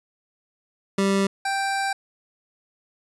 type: tone pair in turn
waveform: 25% pulse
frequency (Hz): 196.1 / 784.4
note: G3 / G5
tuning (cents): +1 / +1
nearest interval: 2 octaves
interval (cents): 2400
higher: second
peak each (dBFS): -15 / -19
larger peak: first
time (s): 0.98-1.27 / 1.45-1.93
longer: second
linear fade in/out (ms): 5
effects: resampled to 24000 Hz